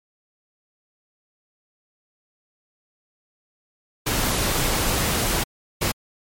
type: noise bursts at uneven times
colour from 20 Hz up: pink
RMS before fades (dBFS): -22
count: 2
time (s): 4.06-5.44 / 5.81-5.92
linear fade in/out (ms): 10
effects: MP3 64 kbps